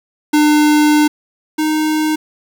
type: tone pair in turn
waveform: square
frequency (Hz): 300 / 309.3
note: D4 / D#4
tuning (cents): +37 / -10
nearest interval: minor second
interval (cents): 53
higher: second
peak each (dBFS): -9 / -14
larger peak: first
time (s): 0.33-1.08 / 1.58-2.16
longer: first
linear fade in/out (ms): 10
effects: 7-bit